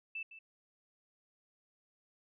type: tone with echo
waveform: sine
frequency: 2645 Hz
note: E7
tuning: 5 cents sharp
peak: -38 dBFS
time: 0.15-0.23 s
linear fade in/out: 5 ms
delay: 160 ms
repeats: 1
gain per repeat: -12 dB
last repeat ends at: 0.39 s
effects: none